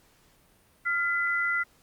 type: tone pair together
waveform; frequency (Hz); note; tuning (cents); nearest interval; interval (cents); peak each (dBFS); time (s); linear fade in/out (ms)
sine; 1397 / 2008; F6 / B6; 0 / +28; tritone; 628; -27; 0.85-1.64; 20
effects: pink hiss -62 dBFS RMS until 1.82 s + Opus 48 kbps